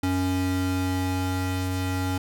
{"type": "tone pair together", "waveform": "square", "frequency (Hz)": [92.5, 277.2], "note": ["F#2", "C#4"], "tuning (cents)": [0, 0], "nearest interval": "octave + perfect fifth", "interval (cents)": 1900, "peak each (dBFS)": -27, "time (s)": [0.03, 2.18], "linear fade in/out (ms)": 5, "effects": []}